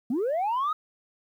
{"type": "linear sweep", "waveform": "sine", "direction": "up", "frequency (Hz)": [217.3, 1282], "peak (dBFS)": -22, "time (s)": [0.1, 0.73], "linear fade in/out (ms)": 5, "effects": ["tanh soft clip ceiling -22 dBFS", "10-bit"]}